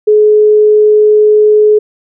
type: tone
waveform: sine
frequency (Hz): 424.2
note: G#4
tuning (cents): +37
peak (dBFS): -3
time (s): 0.07-1.79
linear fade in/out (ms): 10
effects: none